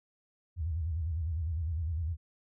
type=tone with vibrato; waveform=sine; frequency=81.1 Hz; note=E2; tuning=28 cents flat; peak=-30 dBFS; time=0.56-2.17 s; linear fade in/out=50 ms; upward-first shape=square; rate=9.9 Hz; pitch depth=120 cents each way; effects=none